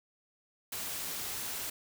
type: noise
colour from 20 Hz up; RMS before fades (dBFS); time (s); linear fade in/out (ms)
white; -38; 0.72-1.7; 5
effects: none